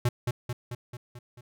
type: tone with echo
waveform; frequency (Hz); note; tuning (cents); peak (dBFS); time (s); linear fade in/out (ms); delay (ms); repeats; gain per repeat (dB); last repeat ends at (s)
square; 121.7; B2; -25; -22; 0.05-0.09; 5; 220; 6; -4; 1.41
effects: none